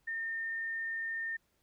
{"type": "tone", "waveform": "sine", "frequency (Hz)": 1817, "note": "A#6", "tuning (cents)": -45, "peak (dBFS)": -34, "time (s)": [0.07, 1.37], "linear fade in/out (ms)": 10, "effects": ["pink hiss -75 dBFS RMS until 1.62 s"]}